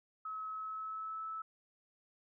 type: tone with pitch glide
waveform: sine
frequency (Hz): 1286 to 1307.7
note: E6 to E6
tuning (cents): -43 to -14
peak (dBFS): -39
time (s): 0.25-1.42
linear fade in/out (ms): 5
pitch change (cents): +29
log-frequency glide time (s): 0.5-1.24
effects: none